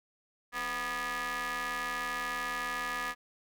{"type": "ring-modulated tone", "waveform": "sawtooth", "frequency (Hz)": 237.2, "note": "A#3", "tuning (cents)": 30, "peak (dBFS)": -26, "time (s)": [0.52, 3.15], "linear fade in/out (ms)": 50, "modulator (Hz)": 1460, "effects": []}